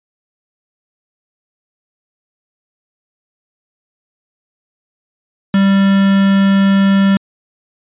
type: tone with quantisation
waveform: triangle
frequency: 196 Hz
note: G3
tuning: in tune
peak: -6 dBFS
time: 5.54-7.17 s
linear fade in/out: 2 ms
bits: 3
effects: resampled to 8000 Hz